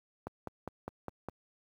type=click train; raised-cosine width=1 ms; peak=-24 dBFS; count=6; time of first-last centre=0.27-1.286 s; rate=4.92 Hz; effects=high-pass 60 Hz 12 dB/octave + 10-bit